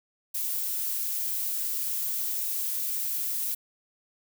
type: noise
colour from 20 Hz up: violet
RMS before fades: -30 dBFS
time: 0.34-3.55 s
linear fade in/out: 10 ms
effects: none

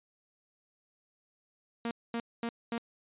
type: tone bursts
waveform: sawtooth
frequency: 233.1 Hz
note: A#3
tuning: in tune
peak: -28 dBFS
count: 4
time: 1.85-2.78 s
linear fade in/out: 2 ms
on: 60 ms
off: 230 ms
effects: resampled to 8000 Hz

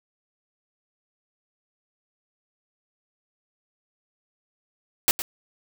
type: noise with echo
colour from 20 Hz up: white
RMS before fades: -18 dBFS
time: 5.08-5.11 s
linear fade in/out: 0 ms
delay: 110 ms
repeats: 1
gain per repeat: -12 dB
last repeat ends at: 5.22 s
effects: none

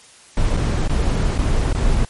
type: noise with dropouts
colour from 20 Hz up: brown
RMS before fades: -17 dBFS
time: 0.37-2.05 s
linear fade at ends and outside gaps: 2 ms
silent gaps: 0.567-0.572 / 0.878-0.895 / 1.38-1.388 / 1.729-1.748 s
effects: white hiss -46 dBFS RMS until 2.09 s + MP3 48 kbps

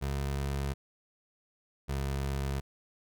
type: tone pair in turn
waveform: 25% pulse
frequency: 69.3 / 68.58 Hz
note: C#2 / C#2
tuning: 0 / -18 cents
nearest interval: unison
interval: 18 cents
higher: first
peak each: -27 dBFS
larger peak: neither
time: 0.01-0.74 / 1.88-2.61 s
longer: neither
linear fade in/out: 20 ms
effects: none

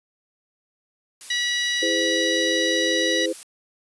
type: noise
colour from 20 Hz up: blue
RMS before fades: -37 dBFS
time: 1.21-3.43 s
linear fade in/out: 0 ms
type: harmonic tone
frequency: 971 Hz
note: B5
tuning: 30 cents flat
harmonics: 2 / 3 / 4 / 5 / 6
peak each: -25 / -30 / -25 / -36 / -32 dBFS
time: 1.3-3.26 s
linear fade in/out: 5 ms
type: chord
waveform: sine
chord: E augmented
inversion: none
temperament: equal with one note detuned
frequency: 329.6 / 415.3 / 515.5 Hz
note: E4 / G#4 / B#4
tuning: 0 / 0 / -26 cents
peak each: -26 / -29 / -25 dBFS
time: 1.82-3.33 s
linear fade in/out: 10 ms
effects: resampled to 24000 Hz

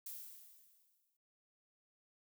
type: noise with exponential decay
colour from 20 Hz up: violet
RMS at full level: -45 dBFS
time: 0.06-1.17 s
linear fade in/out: 5 ms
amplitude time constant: 240 ms
effects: noise-tail reverb RT60 0.9 s tail -25 dB re dry

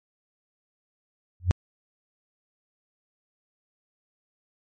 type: tone with exponential growth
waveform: sine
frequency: 89.1 Hz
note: F2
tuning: 35 cents sharp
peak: -11 dBFS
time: 1.4-1.51 s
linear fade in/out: 0 ms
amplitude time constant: 22 ms
effects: MP3 32 kbps

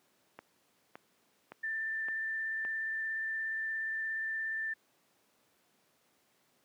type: click train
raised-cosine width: 0.5 ms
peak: -30 dBFS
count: 5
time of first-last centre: 0.39-2.65 s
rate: 1.77 Hz
type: tone with vibrato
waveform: sine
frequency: 1779 Hz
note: A6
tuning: 19 cents sharp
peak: -33 dBFS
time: 1.63-4.74 s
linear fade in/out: 10 ms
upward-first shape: square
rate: 17 Hz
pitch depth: 8 cents each way
effects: pink hiss -71 dBFS RMS until 6.64 s + high-pass 200 Hz 12 dB/octave

